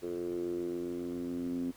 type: tone with band-pass filter sweep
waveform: 10% pulse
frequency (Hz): 87.31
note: F2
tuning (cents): 0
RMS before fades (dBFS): -36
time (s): 0.02-1.72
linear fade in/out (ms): 20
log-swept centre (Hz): 390 to 260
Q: 5.9
effects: pink hiss -58 dBFS RMS until 1.76 s